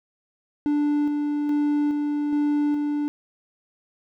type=tone with tremolo; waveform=triangle; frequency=293.7 Hz; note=D4; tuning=in tune; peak=-17 dBFS; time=0.66-3.08 s; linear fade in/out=0 ms; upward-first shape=square; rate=1.2 Hz; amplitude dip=30%; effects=none